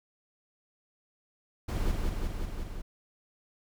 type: noise with echo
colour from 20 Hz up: brown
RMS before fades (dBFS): -29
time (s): 1.68-1.92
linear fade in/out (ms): 10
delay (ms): 180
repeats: 5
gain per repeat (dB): -2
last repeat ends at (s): 2.82
effects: none